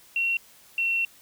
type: tone pair in turn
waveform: sine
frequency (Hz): 2732 / 2719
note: F7 / F7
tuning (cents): -39 / -47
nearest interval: unison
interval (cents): 8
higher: first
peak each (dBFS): -22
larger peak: neither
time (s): 0.16-0.37 / 0.78-1.05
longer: second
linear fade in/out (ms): 2
effects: white hiss -54 dBFS RMS until 1.21 s